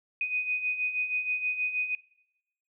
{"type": "beating tone pair", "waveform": "sine", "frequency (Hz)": [2489, 2495.3], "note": ["D#7", "D#7"], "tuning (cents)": [0, 4], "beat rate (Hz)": 6.3, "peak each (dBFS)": [-34, -29], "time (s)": [0.21, 1.95], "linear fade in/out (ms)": 2, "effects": ["noise-tail reverb RT60 0.8 s tail -21 dB re dry"]}